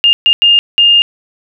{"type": "tone bursts at uneven times", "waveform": "sine", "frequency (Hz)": 2821, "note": "F7", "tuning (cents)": 17, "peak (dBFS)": -4, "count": 4, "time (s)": [[0.04, 0.13], [0.26, 0.33], [0.42, 0.59], [0.78, 1.02]], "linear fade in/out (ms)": 0, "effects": []}